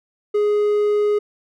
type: tone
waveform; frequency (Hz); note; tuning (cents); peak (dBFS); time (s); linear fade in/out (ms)
triangle; 416.4; G#4; +5; -13; 0.34-1.19; 10
effects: none